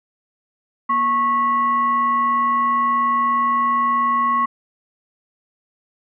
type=tone with frequency modulation; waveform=sine; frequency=1100 Hz; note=C#6; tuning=14 cents flat; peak=-15 dBFS; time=0.89-4.46 s; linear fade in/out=10 ms; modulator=861 Hz; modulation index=0.39; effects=none